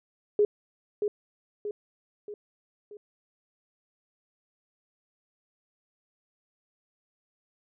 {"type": "tone with echo", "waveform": "sine", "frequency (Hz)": 415.3, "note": "G#4", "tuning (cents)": 0, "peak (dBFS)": -18, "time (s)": [0.39, 0.45], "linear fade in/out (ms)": 2, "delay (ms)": 630, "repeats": 4, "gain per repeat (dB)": -6, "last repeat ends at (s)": 2.97, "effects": []}